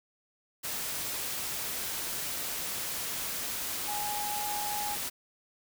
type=tone in noise; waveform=sine; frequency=830.6 Hz; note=G#5; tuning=in tune; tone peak=-34 dBFS; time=3.87-4.96 s; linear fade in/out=20 ms; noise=white; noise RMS=-35 dBFS; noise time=0.63-5.1 s; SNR=-2 dB; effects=none